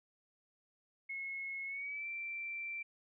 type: tone with pitch glide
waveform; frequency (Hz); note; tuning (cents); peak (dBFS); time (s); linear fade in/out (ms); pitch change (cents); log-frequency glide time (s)
sine; 2177 to 2347; C#7 to D7; -32 to -2; -39; 1.09-2.83; 10; +130; 1.66-2.07
effects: none